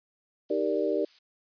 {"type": "noise", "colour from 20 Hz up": "violet", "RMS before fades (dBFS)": -44, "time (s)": [0.49, 1.19], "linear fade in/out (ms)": 5}
{"type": "chord", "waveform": "sine", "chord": "Eb major seventh", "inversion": "none", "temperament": "equal", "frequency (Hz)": [311.1, 392, 466.2, 587.3], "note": ["Eb4", "G4", "Bb4", "D5"], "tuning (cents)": [0, 0, 0, 0], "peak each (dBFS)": [-31, -29, -30, -30], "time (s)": [0.5, 1.05], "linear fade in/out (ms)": 5}
{"effects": ["resampled to 11025 Hz"]}